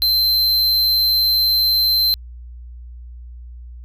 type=tone; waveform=square; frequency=4104 Hz; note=C8; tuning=34 cents flat; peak=-14 dBFS; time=0.02-2.14 s; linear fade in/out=0 ms; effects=added 60 Hz sine -33 dBFS peak until 3.84 s